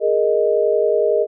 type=chord; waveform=sine; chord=Ab suspended second; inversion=none; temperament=equal; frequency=415.3 / 466.2 / 622.3 Hz; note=Ab4 / Bb4 / Eb5; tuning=0 / 0 / 0 cents; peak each=-18 dBFS; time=0-1.27 s; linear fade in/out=50 ms; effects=none